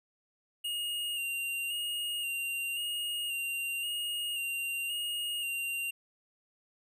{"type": "tone with vibrato", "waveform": "square", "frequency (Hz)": 2817, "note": "F7", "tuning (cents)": 14, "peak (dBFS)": -33, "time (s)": [0.64, 5.91], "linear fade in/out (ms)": 10, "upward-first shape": "square", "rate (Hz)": 0.94, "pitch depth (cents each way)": 27, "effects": []}